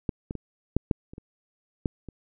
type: clicks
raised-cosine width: 3 ms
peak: -13 / -19 / -21 / -8 / -9 / -29 / -27 / -12 / -26 dBFS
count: 9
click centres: 0.092 / 0.309 / 0.353 / 0.766 / 0.912 / 1.135 / 1.181 / 1.858 / 2.087 s
effects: none